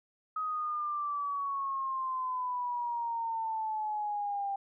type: exponential sweep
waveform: sine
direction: down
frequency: 1266 to 790 Hz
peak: -31 dBFS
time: 0.36-4.56 s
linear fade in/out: 5 ms
effects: none